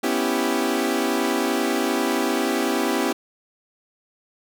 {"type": "chord", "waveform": "sawtooth", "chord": "C# half-diminished seventh", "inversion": "third", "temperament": "equal", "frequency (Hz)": [246.9, 277.2, 329.6, 392], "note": ["B3", "C#4", "E4", "G4"], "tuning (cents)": [0, 0, 0, 0], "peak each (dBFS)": -22, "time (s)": [0.03, 3.13], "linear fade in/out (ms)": 10, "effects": []}